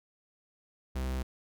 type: tone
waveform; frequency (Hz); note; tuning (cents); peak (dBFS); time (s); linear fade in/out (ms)
45% pulse; 64.7; C2; -19; -31; 0.95-1.23; 10
effects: none